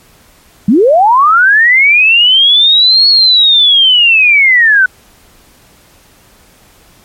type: linear two-way sweep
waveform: sine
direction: up then down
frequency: 180 to 4381 to 1479 Hz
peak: -3 dBFS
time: 0.68-4.86 s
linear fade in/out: 5 ms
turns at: 3.08 s
effects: pink hiss -44 dBFS RMS until 7.04 s + MP3 64 kbps